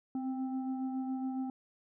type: tone with frequency modulation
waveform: sine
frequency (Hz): 260.4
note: C4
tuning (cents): -8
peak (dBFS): -33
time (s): 0.15-1.5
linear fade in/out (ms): 2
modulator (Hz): 528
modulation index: 0.53
effects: none